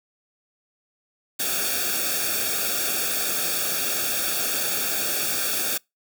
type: noise with comb filter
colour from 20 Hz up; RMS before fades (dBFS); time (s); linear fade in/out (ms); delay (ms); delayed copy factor
white; -25; 1.39-5.78; 10; 0.99; -1
effects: noise-tail reverb RT60 0.2 s tail -26 dB re dry